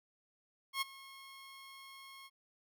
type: tone with ADSR envelope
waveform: 15% pulse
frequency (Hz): 1084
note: C#6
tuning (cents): -39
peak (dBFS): -25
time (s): 0.73-2.3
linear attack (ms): 85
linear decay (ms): 18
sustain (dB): -20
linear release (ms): 40
effects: none